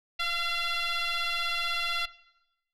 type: tone with frequency modulation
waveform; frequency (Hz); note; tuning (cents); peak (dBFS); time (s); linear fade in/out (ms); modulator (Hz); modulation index
sine; 693; F5; -14; -24; 0.19-2.06; 10; 685; 5.1
effects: noise-tail reverb RT60 0.9 s tail -20 dB re dry + tanh soft clip ceiling -26 dBFS